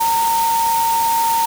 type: tone in noise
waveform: sine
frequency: 918 Hz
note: A#5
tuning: 27 cents flat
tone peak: -14 dBFS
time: 0-1.46 s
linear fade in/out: 10 ms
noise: white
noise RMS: -25 dBFS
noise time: 0-1.46 s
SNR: +8 dB
effects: none